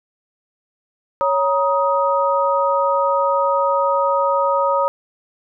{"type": "tone cluster", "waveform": "sine", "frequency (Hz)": [556, 946, 1252], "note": ["C#5", "A#5", "D#6"], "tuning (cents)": [5, 25, 10], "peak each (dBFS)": [-18, -19, -20], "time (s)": [1.21, 4.88], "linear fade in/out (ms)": 0, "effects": []}